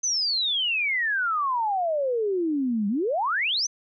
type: exponential two-way sweep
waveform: sine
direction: down then up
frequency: 6272 to 196 to 6272 Hz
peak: -22 dBFS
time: 0.03-3.67 s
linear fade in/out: 10 ms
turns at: 2.88 s
effects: none